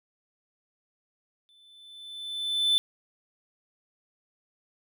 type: tone with exponential growth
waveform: triangle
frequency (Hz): 3520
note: A7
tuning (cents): 0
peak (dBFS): -17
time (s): 1.49-2.78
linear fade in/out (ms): 0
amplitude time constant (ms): 280
effects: none